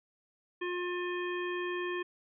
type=harmonic tone; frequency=356 Hz; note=F4; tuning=33 cents sharp; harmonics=1 / 3 / 5 / 7 / 9; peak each=-34 / -41 / -40 / -44 / -48 dBFS; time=0.61-2.03 s; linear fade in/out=10 ms; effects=none